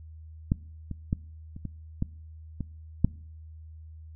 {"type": "clicks", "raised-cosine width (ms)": 5, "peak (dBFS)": [-10, -22, -13, -28, -21, -14, -19, -7], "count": 8, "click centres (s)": [0.519, 0.913, 1.129, 1.564, 1.653, 2.024, 2.607, 3.046], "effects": ["noise-tail reverb RT60 0.6 s tail -24 dB re dry", "added 79 Hz sine -43 dBFS peak until 4.15 s"]}